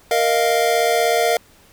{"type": "chord", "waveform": "square", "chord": "Bb suspended fourth", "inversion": "none", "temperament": "equal", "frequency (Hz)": [466.2, 622.3, 698.5], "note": ["Bb4", "Eb5", "F5"], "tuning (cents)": [0, 0, 0], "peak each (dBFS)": [-20, -22, -19], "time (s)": [0.11, 1.37], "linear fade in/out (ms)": 2, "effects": ["pink hiss -51 dBFS RMS until 1.72 s"]}